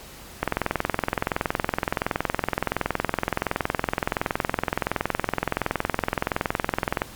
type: click train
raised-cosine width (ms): 0.5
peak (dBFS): -6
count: 142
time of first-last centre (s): 0.43-7.019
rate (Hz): 21.4
effects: pink hiss -43 dBFS RMS until 7.15 s + MP3 96 kbps